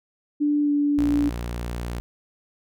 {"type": "tone with pitch glide", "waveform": "sine", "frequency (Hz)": [293.7, 290], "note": ["D4", "D4"], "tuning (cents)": [0, -22], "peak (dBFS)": -18, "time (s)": [0.4, 1.3], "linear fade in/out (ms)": 20, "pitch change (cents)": -22, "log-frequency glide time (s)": [0.62, 0.71]}
{"type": "tone", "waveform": "sawtooth", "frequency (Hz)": 59.3, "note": "A#1", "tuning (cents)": 30, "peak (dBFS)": -24, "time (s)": [0.98, 2], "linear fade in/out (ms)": 0}
{"effects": []}